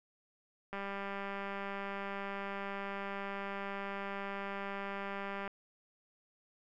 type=click train; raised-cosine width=0.5 ms; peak=-26 dBFS; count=941; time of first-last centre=0.73-5.477 s; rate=198 Hz; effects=none

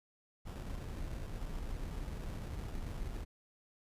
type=noise with sample-and-hold; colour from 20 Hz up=brown; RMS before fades=-41 dBFS; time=0.45-3.25 s; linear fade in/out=20 ms; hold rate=2100 Hz; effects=resampled to 32000 Hz

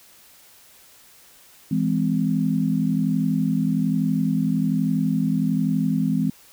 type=chord; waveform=sine; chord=E augmented; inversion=none; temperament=just; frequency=164.81 / 206 / 257.5 Hz; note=E3 / G#3 / B#3; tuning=0 / -14 / -28 cents; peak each=-23 dBFS; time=1.71-6.3 s; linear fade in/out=5 ms; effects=white hiss -51 dBFS RMS until 6.52 s

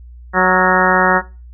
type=harmonic tone with a mistuned harmonic; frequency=185.1 Hz; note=F#3; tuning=1 cent sharp; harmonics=1 / 2 / 3 / 4 / 5 / 6 / 7 / 8 / 9 / 10; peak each=-19 / -19 / -19 / -19 / -19 / -19 / -19 / -19 / -19 / -19 dBFS; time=0.33-1.22 s; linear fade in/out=50 ms; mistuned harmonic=8; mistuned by=-47 cents; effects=noise-tail reverb RT60 0.3 s tail -18 dB re dry + added 60 Hz sine -34 dBFS peak until 1.53 s

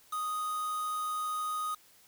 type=tone with quantisation; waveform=triangle; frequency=1244.5 Hz; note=D#6; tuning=in tune; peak=-30 dBFS; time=0.12-1.75 s; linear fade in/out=10 ms; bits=7; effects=white hiss -61 dBFS RMS until 2.07 s

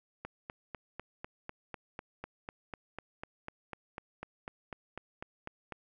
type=click train; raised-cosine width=0.5 ms; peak=-25 dBFS; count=23; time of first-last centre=0.25-5.723 s; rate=4.02 Hz; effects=none

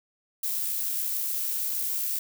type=noise with amplitude modulation; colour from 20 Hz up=violet; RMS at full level=-28 dBFS; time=0.43-2.19 s; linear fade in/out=5 ms; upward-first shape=sine; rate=66.8 Hz; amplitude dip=25%; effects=none

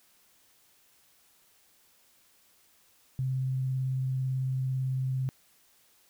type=tone with vibrato; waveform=sine; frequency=130.81 Hz; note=C3; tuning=in tune; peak=-27 dBFS; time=3.19-5.29 s; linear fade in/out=0 ms; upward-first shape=sine; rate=18 Hz; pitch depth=12 cents each way; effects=white hiss -64 dBFS RMS until 6.09 s

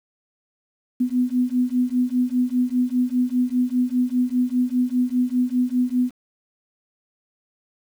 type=beating tone pair; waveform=sine; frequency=246.9 / 251.9 Hz; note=B3 / B3; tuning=0 / +34 cents; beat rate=5 Hz; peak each=-21 dBFS; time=1-6.11 s; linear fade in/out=10 ms; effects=8-bit

